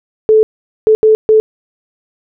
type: tone bursts at uneven times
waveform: sine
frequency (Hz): 435.5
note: A4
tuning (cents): -18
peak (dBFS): -4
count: 4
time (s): 0.29-0.43 / 0.87-0.95 / 1.03-1.15 / 1.29-1.4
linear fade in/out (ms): 0
effects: none